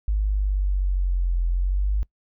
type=linear two-way sweep; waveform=sine; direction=down then up; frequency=52.1 to 42.81 to 52.1 Hz; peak=-19 dBFS; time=0.08-2.03 s; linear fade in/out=0 ms; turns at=1.46 s; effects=noise-tail reverb RT60 0.1 s tail -23 dB re dry